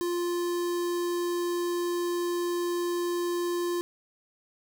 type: tone with notch filter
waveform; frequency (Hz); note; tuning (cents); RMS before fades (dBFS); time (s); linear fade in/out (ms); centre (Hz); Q
square; 349.2; F4; 0; -29; 0.01-3.81; 0; 2300; 1.5
effects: none